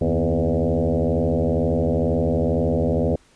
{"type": "tone with frequency modulation", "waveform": "sine", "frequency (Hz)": 170.6, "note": "F3", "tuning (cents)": -40, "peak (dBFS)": -17, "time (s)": [0.01, 3.16], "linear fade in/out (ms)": 5, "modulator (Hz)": 82.1, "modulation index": 5.4, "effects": ["pink hiss -56 dBFS RMS until 3.35 s", "resampled to 22050 Hz"]}